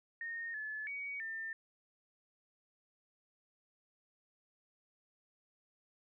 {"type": "tone with pitch steps", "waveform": "sine", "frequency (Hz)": [1844, 1725, 2253, 1800], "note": ["A#6", "A6", "C#7", "A6"], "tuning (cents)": [-19, -35, 28, 39], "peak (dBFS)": -39, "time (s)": [0.21, 1.53], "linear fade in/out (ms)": 2, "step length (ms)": 330, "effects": []}